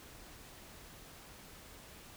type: silence
effects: pink hiss -54 dBFS RMS until 2.16 s